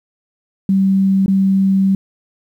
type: tone with dropouts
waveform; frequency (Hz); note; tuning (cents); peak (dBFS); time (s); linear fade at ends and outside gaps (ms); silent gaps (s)
sine; 193.1; G3; -26; -10; 0.69-1.95; 2; 1.261-1.28
effects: 8-bit